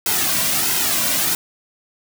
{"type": "noise with flanger", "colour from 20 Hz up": "white", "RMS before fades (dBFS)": -19, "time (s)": [0.06, 1.35], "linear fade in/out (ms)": 2, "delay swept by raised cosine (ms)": [1.7, 2.37], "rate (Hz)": 1.5, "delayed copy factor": -0.65, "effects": []}